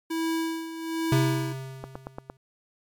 square tone with tremolo, 326.3 Hz, E4, 18 cents flat, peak -25 dBFS, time 0.1-1.53 s, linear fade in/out 10 ms, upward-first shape sine, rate 1.2 Hz, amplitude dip 70%
square tone with exponential decay, 132.9 Hz, C3, 27 cents sharp, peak -19 dBFS, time 1.12-2.37 s, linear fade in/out 2 ms, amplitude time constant 270 ms
click train, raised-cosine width 1 ms, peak -20 dBFS, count 5, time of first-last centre 1.84-2.299 s, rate 8.71 Hz
effects MP3 96 kbps

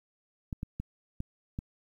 clicks, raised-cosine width 5 ms, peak -22 dBFS, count 5, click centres 0.528 / 0.631 / 0.8 / 1.204 / 1.589 s, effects 10-bit

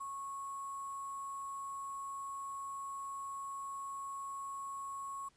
sine tone with sample-and-hold, 1100 Hz, C#6, 14 cents flat, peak -40 dBFS, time 0-5.29 s, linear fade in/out 10 ms, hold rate 8820 Hz, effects pink hiss -70 dBFS RMS until 5.36 s + resampled to 22050 Hz

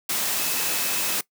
sine tone in noise, 2588 Hz, E7, 32 cents flat, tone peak -36 dBFS, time 0.38-1.17 s, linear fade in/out 5 ms, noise white, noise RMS -25 dBFS, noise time 0.09-1.21 s, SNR -14 dB, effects noise-tail reverb RT60 0.1 s tail -20 dB re dry + high-pass 150 Hz 12 dB/octave

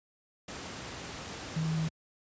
sine tone in noise, 160 Hz, D#3, 49 cents sharp, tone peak -28 dBFS, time 1.56-1.88 s, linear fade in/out 5 ms, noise pink, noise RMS -41 dBFS, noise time 0.48-1.89 s, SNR +10 dB, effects high-pass 80 Hz 12 dB/octave + resampled to 16000 Hz

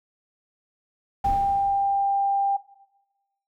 brown noise with exponential decay, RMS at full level -30 dBFS, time 1.24-2.35 s, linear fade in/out 5 ms, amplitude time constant 240 ms
sine tone, 794 Hz, G5, 22 cents sharp, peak -19 dBFS, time 1.24-2.57 s, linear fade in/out 10 ms
effects noise-tail reverb RT60 1.0 s tail -17 dB re dry

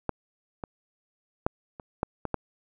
clicks, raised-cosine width 1 ms, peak -12 / -20 / -9 / -26 / -11 / -16 / -12 dBFS, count 7, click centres 0.093 / 0.638 / 1.465 / 1.798 / 2.031 / 2.253 / 2.343 s, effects none

